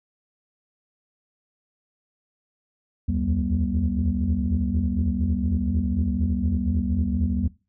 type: tone cluster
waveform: sine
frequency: 71.3 / 80.2 / 84.3 / 194.7 / 239.7 Hz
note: C#2 / E2 / E2 / G3 / A#3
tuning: +49 / -47 / +39 / -12 / +48 cents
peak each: -27 dBFS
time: 3.08-7.48 s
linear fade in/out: 10 ms
effects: noise-tail reverb RT60 0.3 s tail -20 dB re dry + tanh soft clip ceiling -12 dBFS